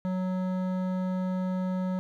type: tone with hard clipping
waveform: sine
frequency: 185 Hz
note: F#3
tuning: in tune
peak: -29 dBFS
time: 0.05-1.99 s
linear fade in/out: 0 ms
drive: 13 dB
effects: none